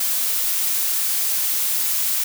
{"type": "noise", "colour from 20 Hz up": "blue", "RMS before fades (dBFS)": -21, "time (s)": [0, 2.24], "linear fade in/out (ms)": 5, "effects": []}